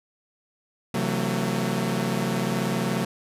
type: chord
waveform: sawtooth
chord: F# half-diminished seventh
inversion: second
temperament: equal with one note detuned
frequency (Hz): 130.81 / 164.81 / 185 / 225.5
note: C3 / E3 / F#3 / A3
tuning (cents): 0 / 0 / 0 / +43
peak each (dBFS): -26 / -28 / -24 / -24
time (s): 0.94-3.05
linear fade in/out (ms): 5
effects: resampled to 32000 Hz